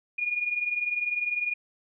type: tone pair together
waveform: sine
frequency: 2436 / 2456 Hz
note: D#7 / D#7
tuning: -37 / -23 cents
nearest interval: unison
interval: 14 cents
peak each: -27 / -32 dBFS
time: 0.18-1.54 s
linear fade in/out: 10 ms
effects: none